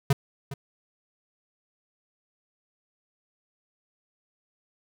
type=tone with echo; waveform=square; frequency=138.59 Hz; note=C#3; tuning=in tune; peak=-18 dBFS; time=0.1-0.13 s; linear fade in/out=5 ms; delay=410 ms; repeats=1; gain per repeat=-15 dB; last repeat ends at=0.54 s; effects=none